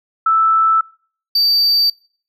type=tone pair in turn; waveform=sine / triangle; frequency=1318.5 / 4631 Hz; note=E6 / D8; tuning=0 / -25 cents; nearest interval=octave + minor seventh; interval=2175 cents; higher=second; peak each=-10 dBFS; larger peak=neither; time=0.26-0.81 / 1.35-1.9 s; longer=neither; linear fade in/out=5 ms; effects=noise-tail reverb RT60 0.5 s tail -26 dB re dry